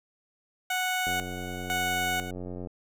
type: tone with tremolo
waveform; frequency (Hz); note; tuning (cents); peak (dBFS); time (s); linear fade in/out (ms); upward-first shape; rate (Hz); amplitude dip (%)
15% pulse; 738; F#5; -5; -20; 0.7-2.31; 5; square; 1; 75
type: click train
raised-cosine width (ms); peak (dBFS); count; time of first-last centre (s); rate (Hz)
2; -25; 145; 1.07-2.672; 89.9
effects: none